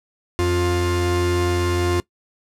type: tone pair together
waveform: 45% pulse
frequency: 88.3 / 351.9 Hz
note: F2 / F4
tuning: +20 / +13 cents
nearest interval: 2 octaves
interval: 2393 cents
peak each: -21 / -20 dBFS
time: 0.39-2 s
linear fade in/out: 0 ms
effects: noise-tail reverb RT60 0.1 s tail -21 dB re dry + low-pass 11000 Hz 12 dB/octave